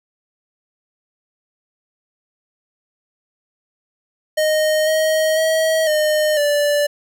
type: tone with pitch steps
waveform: square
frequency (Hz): 619 / 629 / 639 / 611 / 584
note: D#5 / D#5 / D#5 / D#5 / D5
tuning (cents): -9 / +19 / +46 / -32 / -10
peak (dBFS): -15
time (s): 4.37-6.87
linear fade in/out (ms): 10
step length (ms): 500
effects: none